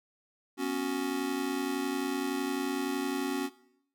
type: chord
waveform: square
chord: B suspended second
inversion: none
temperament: just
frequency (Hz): 246.9 / 277.8 / 370.4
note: B3 / C#4 / F#4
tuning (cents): 0 / +4 / +2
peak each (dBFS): -38 / -33 / -35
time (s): 0.57-3.5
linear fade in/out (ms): 50
effects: noise-tail reverb RT60 0.7 s tail -18 dB re dry

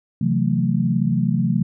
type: chord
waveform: sine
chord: F# half-diminished seventh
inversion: second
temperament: just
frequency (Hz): 133.2 / 166.5 / 185 / 222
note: C3 / E3 / F#3 / A3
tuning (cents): +31 / +18 / 0 / +16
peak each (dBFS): -22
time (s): 0.21-1.63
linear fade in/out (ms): 5
effects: none

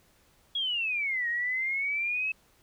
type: exponential two-way sweep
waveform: sine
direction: down then up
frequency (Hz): 3352 to 1864.7 to 2601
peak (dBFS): -27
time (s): 0.55-2.32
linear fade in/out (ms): 5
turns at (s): 1.28
effects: pink hiss -64 dBFS RMS until 2.62 s

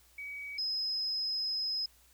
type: tone pair in turn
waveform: sine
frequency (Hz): 2268 / 5091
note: C#7 / D#8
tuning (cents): +39 / +39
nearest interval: octave + major second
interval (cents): 1400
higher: second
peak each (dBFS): -39 / -31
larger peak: second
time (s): 0.18-0.58 / 0.58-1.86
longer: second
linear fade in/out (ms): 5
effects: added 60 Hz sine -66 dBFS peak until 2.13 s + white hiss -64 dBFS RMS until 2.13 s

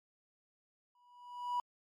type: tone with exponential growth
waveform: triangle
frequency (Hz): 977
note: B5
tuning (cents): -19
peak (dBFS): -27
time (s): 0.95-1.6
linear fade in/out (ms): 2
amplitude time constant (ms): 140
effects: tanh soft clip ceiling -26 dBFS + MP3 96 kbps

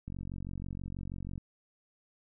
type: click train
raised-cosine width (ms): 5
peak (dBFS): -28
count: 61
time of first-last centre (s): 0.08-1.379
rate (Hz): 46.2
effects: none

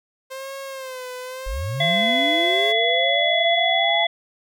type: tone with vibrato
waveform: sawtooth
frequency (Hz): 523.3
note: C5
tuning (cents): 0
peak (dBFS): -27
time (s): 0.3-2.73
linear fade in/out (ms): 20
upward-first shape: sine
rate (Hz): 0.9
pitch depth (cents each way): 71
type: linear sweep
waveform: sine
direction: up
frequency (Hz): 34.65 to 853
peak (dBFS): -24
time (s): 1.46-4.05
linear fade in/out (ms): 10
type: harmonic tone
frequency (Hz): 679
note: F5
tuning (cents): -49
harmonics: 1 / 3 / 5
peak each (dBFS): -21 / -22 / -21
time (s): 1.8-4.07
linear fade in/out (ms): 5
effects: none

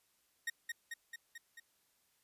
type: tone with echo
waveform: 40% pulse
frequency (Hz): 1864.7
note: A#6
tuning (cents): 0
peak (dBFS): -34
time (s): 0.47-0.5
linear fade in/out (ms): 5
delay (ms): 220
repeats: 5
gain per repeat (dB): -3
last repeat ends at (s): 1.6
effects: white hiss -75 dBFS RMS until 2.23 s + resampled to 32000 Hz

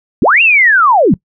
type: linear two-way sweep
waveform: sine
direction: up then down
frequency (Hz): 130 to 2803 to 138.2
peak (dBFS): -5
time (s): 0.22-1.14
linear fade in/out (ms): 2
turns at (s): 0.42
effects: noise-tail reverb RT60 0.1 s tail -22 dB re dry

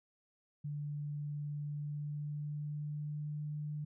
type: tone with pitch glide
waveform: sine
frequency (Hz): 146.83 to 149.48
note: D3 to D3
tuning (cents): 0 to +31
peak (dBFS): -37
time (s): 0.64-3.85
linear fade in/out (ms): 10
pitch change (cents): +31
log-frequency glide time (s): 1.63-3.44
effects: none

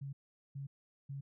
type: tone bursts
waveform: sine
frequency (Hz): 138.59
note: C#3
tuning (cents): 0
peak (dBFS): -40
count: 3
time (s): 0.01-1.21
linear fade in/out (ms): 10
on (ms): 120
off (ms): 420
effects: none

